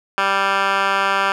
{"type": "tone with band-pass filter", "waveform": "10% pulse", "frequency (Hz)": 196, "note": "G3", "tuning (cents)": 0, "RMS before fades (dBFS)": -18, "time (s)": [0.18, 1.32], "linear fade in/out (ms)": 0, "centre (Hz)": 1700, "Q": 2.3, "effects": []}